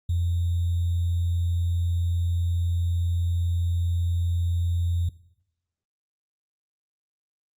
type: tone with sample-and-hold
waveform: sine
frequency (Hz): 86.2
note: F2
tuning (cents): -22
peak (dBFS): -21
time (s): 0.09-5.09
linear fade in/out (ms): 5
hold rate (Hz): 3675
effects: noise-tail reverb RT60 0.8 s tail -19 dB re dry + Opus 48 kbps